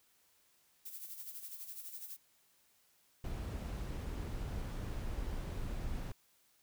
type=noise with tremolo; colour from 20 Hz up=violet; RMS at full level=-45 dBFS; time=0.85-2.17 s; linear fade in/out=10 ms; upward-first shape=sine; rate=12 Hz; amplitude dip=60%
type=noise; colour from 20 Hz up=brown; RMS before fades=-40 dBFS; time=3.24-6.12 s; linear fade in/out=5 ms
effects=white hiss -71 dBFS RMS until 6.62 s